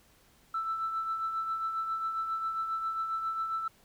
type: tone with tremolo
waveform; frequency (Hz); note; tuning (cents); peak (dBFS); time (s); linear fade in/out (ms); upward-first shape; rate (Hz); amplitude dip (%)
sine; 1324; E6; +7; -27; 0.54-3.68; 5; triangle; 7.4; 55
effects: tanh soft clip ceiling -25 dBFS + pink hiss -63 dBFS RMS until 3.84 s